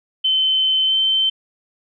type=tone with pitch glide; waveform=sine; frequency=3069 to 3094 Hz; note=G7 to G7; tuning=-37 to -23 cents; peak=-14 dBFS; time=0.24-1.3 s; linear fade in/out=10 ms; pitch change=+14 cents; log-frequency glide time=0.86-0.94 s; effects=none